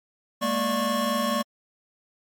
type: tone cluster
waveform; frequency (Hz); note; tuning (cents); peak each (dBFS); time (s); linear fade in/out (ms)
square; 209 / 233 / 584 / 1094; G#3 / A#3 / D5 / C#6; +11 / -1 / -10 / -23; -32 / -29 / -29 / -28; 0.41-1.43; 20
effects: MP3 64 kbps